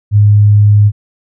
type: tone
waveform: sine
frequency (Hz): 103.83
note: G#2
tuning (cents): 0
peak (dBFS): -3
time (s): 0.11-0.92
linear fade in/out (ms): 50
effects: none